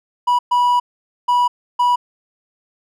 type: tone bursts at uneven times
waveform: triangle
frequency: 977 Hz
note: B5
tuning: 19 cents flat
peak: -10 dBFS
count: 4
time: 0.27-0.39 / 0.51-0.8 / 1.28-1.48 / 1.79-1.96 s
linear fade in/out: 10 ms
effects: none